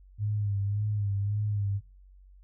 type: tone with vibrato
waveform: sine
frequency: 102.5 Hz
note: G#2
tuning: 22 cents flat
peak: -26 dBFS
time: 0.18-1.81 s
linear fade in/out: 50 ms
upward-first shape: sine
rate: 1.8 Hz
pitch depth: 53 cents each way
effects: noise-tail reverb RT60 0.3 s tail -25 dB re dry + added 47 Hz sine -51 dBFS peak until 2.43 s